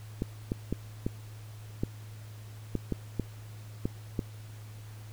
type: clicks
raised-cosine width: 3 ms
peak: -16 dBFS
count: 10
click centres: 0.221 / 0.519 / 0.726 / 1.065 / 1.835 / 2.753 / 2.923 / 3.197 / 3.855 / 4.192 s
effects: added 107 Hz sine -43 dBFS peak until 5.12 s + pink hiss -55 dBFS RMS until 5.12 s